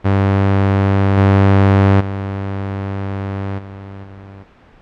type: tone with level steps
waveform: sawtooth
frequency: 98 Hz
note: G2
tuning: in tune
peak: -7 / -4 / -16 / -26 / -30 dBFS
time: 0.04-4.44 s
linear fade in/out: 20 ms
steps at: 1.17 / 2 / 3.58 / 4.03 s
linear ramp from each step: 10 ms
effects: pink hiss -46 dBFS RMS until 4.81 s + low-pass 2000 Hz 12 dB/octave